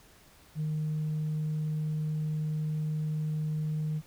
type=tone; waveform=sine; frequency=154.1 Hz; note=D#3; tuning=16 cents flat; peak=-27 dBFS; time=0.55-4.02 s; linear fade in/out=50 ms; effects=tanh soft clip ceiling -26 dBFS + pink hiss -58 dBFS RMS until 4.06 s